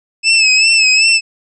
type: tone with vibrato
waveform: 25% pulse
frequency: 2608 Hz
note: E7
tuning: 19 cents flat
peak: -4 dBFS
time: 0.23-1.21 s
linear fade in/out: 50 ms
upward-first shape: sine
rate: 2.6 Hz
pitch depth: 57 cents each way
effects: resampled to 24000 Hz